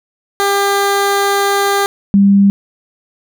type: tone pair in turn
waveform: 15% pulse / sine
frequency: 399.6 / 198.88 Hz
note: G4 / G3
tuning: +33 / +25 cents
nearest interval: octave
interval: 1208 cents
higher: first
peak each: -5 dBFS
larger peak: neither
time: 0.4-1.86 / 2.14-2.5 s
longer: first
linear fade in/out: 0 ms
effects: none